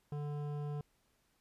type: tone with hard clipping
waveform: sine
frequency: 146.7 Hz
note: D3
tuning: 2 cents flat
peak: -39 dBFS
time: 0.12-0.81 s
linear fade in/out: 2 ms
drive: 13 dB
effects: pink hiss -75 dBFS RMS until 1.4 s + resampled to 32000 Hz